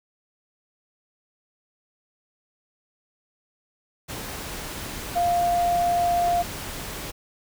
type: tone in noise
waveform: sine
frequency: 698.5 Hz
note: F5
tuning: in tune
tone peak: -19 dBFS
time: 5.15-6.43 s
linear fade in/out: 20 ms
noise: pink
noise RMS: -34 dBFS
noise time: 4.08-7.12 s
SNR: +12 dB
effects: none